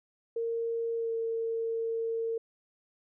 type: tone with pitch glide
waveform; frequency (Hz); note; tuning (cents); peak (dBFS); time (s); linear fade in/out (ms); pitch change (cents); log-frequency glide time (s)
sine; 460.8 to 455.2; A#4 to A#4; -20 to -41; -29; 0.36-2.38; 5; -21; 0.96-1.12
effects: none